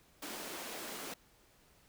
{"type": "high-pass noise", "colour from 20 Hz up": "pink", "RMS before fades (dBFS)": -44, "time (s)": [0.22, 1.14], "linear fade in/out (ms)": 5, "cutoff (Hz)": 230, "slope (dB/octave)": 24, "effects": ["pink hiss -66 dBFS RMS until 1.88 s"]}